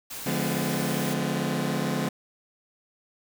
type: noise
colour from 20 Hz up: white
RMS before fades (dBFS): -37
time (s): 0.1-1.14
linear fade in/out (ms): 10
type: chord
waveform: sawtooth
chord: D diminished seventh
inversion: none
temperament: just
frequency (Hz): 146.83 / 176.2 / 211.4 / 253.7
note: D3 / F3 / Ab3 / Cb4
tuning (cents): 0 / +16 / +31 / +47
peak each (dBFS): -27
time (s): 0.26-2.09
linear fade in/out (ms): 5
effects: none